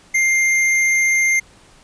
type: tone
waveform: square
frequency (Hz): 2105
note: C7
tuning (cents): +10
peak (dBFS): -14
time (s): 0.14-1.4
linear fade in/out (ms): 10
effects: pink hiss -49 dBFS RMS until 1.83 s + resampled to 22050 Hz